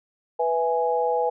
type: chord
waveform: sine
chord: E major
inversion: second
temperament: equal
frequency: 493.9 / 659.3 / 830.6 Hz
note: B4 / E5 / G#5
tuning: 0 / 0 / 0 cents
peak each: -23 / -28 / -24 dBFS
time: 0.39-1.3 s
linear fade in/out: 10 ms
effects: none